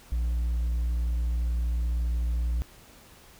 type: tone with hard clipping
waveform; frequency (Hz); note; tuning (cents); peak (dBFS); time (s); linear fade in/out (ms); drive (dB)
sine; 59.1; A#1; +24; -25; 0.12-2.62; 0; 2
effects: pink hiss -53 dBFS RMS until 3.39 s